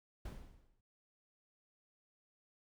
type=noise with exponential decay; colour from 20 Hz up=brown; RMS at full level=-40 dBFS; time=0.25-0.81 s; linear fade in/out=5 ms; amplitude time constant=120 ms; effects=none